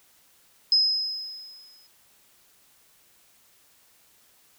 sine tone with exponential decay, 5090 Hz, D#8, 39 cents sharp, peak -15 dBFS, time 0.72-1.87 s, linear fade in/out 2 ms, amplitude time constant 250 ms, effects white hiss -60 dBFS RMS until 4.58 s

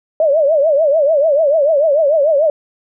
sine tone with vibrato, 600 Hz, D5, 37 cents sharp, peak -9 dBFS, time 0.2-2.5 s, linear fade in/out 2 ms, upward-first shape triangle, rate 6.8 Hz, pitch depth 190 cents each way, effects none

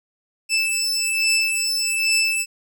20% pulse beating tone pair, 2637 / 2638.2 Hz, E7 / E7, 0 / +1 cents, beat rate 1.2 Hz, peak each -17 dBFS, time 0.49-2.46 s, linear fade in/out 50 ms, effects none

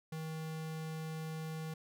square tone, 158.8 Hz, D#3, 36 cents sharp, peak -40 dBFS, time 0.12-1.74 s, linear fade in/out 5 ms, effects none

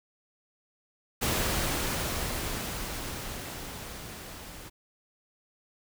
pink noise with level ramp, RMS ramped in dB -27 to -45 dBFS, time 1.21-4.7 s, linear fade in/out 20 ms, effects none

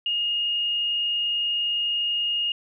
sine tone with frequency modulation, 2851 Hz, F7, 35 cents sharp, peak -22 dBFS, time 0.06-2.52 s, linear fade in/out 2 ms, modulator 31.6 Hz, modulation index 0.48, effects none

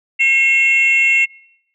sine tone pair together, 2157 / 2718 Hz, C#7 / F7, -48 / -48 cents, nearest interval major third, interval 400 cents, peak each -12 dBFS, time 0.19-1.26 s, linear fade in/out 20 ms, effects noise-tail reverb RT60 0.8 s tail -24 dB re dry + tanh soft clip ceiling -5 dBFS

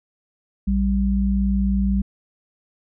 sine tone pair together, 58.27 / 196 Hz, A#1 / G3, 0 / 0 cents, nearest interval octave + major sixth, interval 2100 cents, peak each -20 / -19 dBFS, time 0.67-2.02 s, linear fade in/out 10 ms, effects none

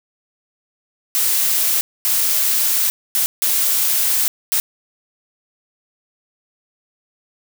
blue noise bursts at uneven times, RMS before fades -17 dBFS, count 5, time 1.15-1.81 / 2.05-2.9 / 3.15-3.26 / 3.42-4.28 / 4.52-4.6 s, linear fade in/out 0 ms, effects none

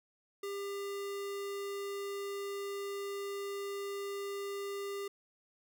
square tone, 400 Hz, G4, 35 cents sharp, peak -38 dBFS, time 0.43-5.08 s, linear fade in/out 5 ms, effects none

